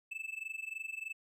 triangle tone with amplitude modulation, 2629 Hz, E7, 5 cents flat, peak -34 dBFS, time 0.11-1.13 s, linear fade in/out 10 ms, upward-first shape sine, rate 23.2 Hz, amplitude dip 90%, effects none

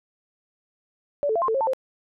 sine tone with pitch steps, 576 / 438.9 / 678 / 1054 / 444.8 / 541 / 890 / 524 Hz, D5 / A4 / E5 / C6 / A4 / C#5 / A5 / C5, -34 / -4 / +49 / +12 / +19 / -42 / +20 / +2 cents, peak -20 dBFS, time 1.23-1.734 s, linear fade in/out 0 ms, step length 63 ms, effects none

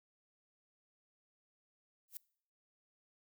violet noise with exponential growth, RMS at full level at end -40 dBFS, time 2.08-2.17 s, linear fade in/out 2 ms, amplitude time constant 18 ms, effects noise-tail reverb RT60 0.6 s tail -23 dB re dry

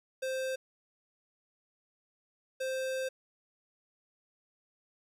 square tone bursts at uneven times, 523.3 Hz, C5, in tune, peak -33 dBFS, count 2, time 0.22-0.56 / 2.6-3.09 s, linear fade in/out 10 ms, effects low-pass 12000 Hz 12 dB/octave + 10-bit

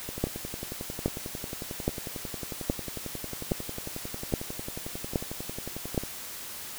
two click trains, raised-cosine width 2 ms, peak -22 / -11 dBFS, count 67 / 8, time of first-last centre 0.09-6.036 / 0.24-5.978 s, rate 11.1 / 1.22 Hz, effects white hiss -40 dBFS RMS until 6.78 s

